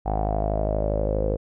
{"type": "tone with low-pass filter sweep", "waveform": "sawtooth", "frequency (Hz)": 52.4, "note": "G#1", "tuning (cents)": 16, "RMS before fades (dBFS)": -24, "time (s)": [0.05, 1.37], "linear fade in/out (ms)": 20, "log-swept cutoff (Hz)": [770, 500], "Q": 8.8, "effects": []}